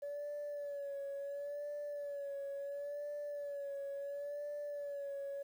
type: tone with vibrato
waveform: sine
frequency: 571 Hz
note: D5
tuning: 49 cents flat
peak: -38 dBFS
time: 0.02-5.43 s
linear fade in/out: 10 ms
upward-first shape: sine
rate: 0.72 Hz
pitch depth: 42 cents each way
effects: tanh soft clip ceiling -37 dBFS + 11-bit